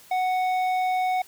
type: tone with low-pass filter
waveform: square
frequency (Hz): 740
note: F#5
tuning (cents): 0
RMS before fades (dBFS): -24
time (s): 0.11-1.22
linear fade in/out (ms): 5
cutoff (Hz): 2400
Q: 0.73
effects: white hiss -51 dBFS RMS until 1.27 s